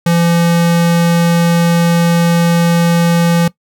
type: tone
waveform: square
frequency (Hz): 170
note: F3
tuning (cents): -46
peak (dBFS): -9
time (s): 0.06-3.48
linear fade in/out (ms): 5
effects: noise-tail reverb RT60 0.1 s tail -19 dB re dry